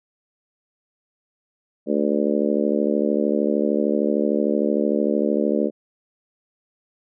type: harmonic tone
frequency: 73.2 Hz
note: D2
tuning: 5 cents flat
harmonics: 3 / 4 / 5 / 6 / 7 / 8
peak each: -23 / -24 / -25 / -26 / -26 / -27 dBFS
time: 1.86-5.71 s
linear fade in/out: 50 ms
effects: none